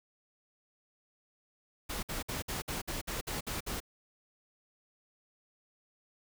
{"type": "noise bursts", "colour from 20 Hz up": "pink", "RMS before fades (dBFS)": -37, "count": 10, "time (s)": [1.89, 3.803], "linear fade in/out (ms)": 10, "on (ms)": 140, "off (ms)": 57, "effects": []}